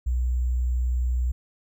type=tone with sample-and-hold; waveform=sine; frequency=61.74 Hz; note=B1; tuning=in tune; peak=-21 dBFS; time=0.06-1.32 s; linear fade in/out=10 ms; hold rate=7350 Hz; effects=none